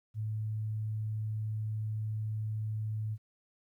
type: tone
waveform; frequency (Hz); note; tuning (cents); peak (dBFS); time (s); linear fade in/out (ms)
sine; 108.3; A2; -27; -32; 0.14-3.18; 50
effects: 12-bit